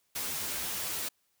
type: noise with comb filter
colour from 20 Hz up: white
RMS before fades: -35 dBFS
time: 0.15-1.09 s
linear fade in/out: 10 ms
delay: 12 ms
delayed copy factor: +0.95
effects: white hiss -74 dBFS RMS until 1.4 s